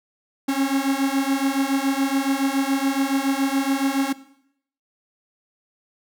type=beating tone pair; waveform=45% pulse; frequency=268.9 / 276 Hz; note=C4 / C#4; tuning=+47 / -7 cents; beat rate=7.1 Hz; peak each=-23 / -22 dBFS; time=0.48-4.13 s; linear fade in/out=10 ms; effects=noise-tail reverb RT60 0.7 s tail -17 dB re dry